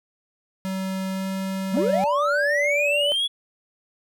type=tone with pitch glide; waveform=square; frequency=190.1 to 191.42 Hz; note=F#3 to G3; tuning=+47 to -41 cents; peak=-26 dBFS; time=0.65-2.04 s; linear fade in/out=0 ms; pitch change=+12 cents; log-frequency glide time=1.1-1.27 s
type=linear sweep; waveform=triangle; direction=up; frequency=164.81 to 3415 Hz; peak=-19 dBFS; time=1.72-3.28 s; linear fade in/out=20 ms
type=tone with vibrato; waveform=sine; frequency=580 Hz; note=D5; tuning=22 cents flat; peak=-22 dBFS; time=1.77-3.12 s; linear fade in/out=0 ms; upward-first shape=sine; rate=6.9 Hz; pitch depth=13 cents each way
effects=none